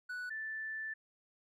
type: tone pair in turn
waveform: triangle / sine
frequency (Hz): 1480 / 1760.5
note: F#6 / A6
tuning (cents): 0 / 0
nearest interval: minor third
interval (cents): 300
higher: second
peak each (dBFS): -37 / -38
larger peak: first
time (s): 0.09-0.3 / 0.3-0.94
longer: second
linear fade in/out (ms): 10
effects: none